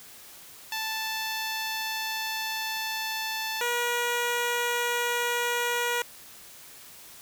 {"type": "tone pair in turn", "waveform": "10% pulse", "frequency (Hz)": [880, 480.4], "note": ["A5", "B4"], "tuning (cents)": [0, -48], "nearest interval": "minor seventh", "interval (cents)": 1048, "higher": "first", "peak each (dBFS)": [-21, -17], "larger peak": "second", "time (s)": [[0.72, 3.61], [3.61, 6.02]], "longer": "first", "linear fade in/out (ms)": 2, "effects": ["white hiss -48 dBFS RMS until 7.21 s"]}